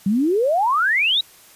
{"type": "exponential sweep", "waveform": "sine", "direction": "up", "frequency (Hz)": [185.4, 3951], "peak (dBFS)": -15, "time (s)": [0.06, 1.21], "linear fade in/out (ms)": 5, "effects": ["white hiss -48 dBFS RMS until 1.55 s", "resampled to 32000 Hz"]}